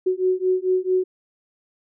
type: beating tone pair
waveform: sine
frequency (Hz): 368.2 / 372.7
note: F#4 / F#4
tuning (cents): -8 / +13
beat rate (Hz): 4.5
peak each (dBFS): -21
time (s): 0.06-1.04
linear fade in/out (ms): 10
effects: none